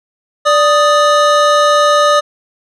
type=tone pair together; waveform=square; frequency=587.3 / 1244.5 Hz; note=D5 / D#6; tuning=0 / 0 cents; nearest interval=octave + minor second; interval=1300 cents; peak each=-11 dBFS; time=0.45-2.21 s; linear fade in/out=20 ms; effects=low-pass 6000 Hz 12 dB/octave